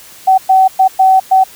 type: tone bursts at uneven times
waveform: sine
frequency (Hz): 760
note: F#5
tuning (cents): +46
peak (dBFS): -4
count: 5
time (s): 0.27-0.38 / 0.49-0.68 / 0.79-0.88 / 0.99-1.2 / 1.31-1.44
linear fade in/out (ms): 10
effects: white hiss -37 dBFS RMS until 1.55 s